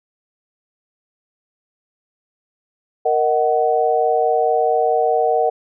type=chord; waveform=sine; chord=D# minor; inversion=second; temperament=equal with one note detuned; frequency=466.2 / 622.3 / 746.9 Hz; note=A#4 / D#5 / F#5; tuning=0 / 0 / +16 cents; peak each=-18 / -20 / -17 dBFS; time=3.05-5.5 s; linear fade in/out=10 ms; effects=none